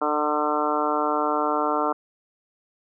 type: harmonic tone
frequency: 150 Hz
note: D3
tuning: 37 cents sharp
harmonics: 2 / 3 / 4 / 5 / 6 / 7 / 8 / 9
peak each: -29 / -29 / -29 / -29 / -29 / -29 / -29 / -29 dBFS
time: 0.01-1.93 s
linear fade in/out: 10 ms
effects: none